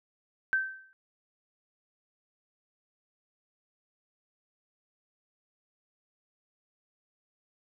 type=tone with exponential decay; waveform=sine; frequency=1550 Hz; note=G6; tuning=20 cents flat; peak=-21 dBFS; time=0.53-0.93 s; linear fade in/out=0 ms; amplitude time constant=85 ms; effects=none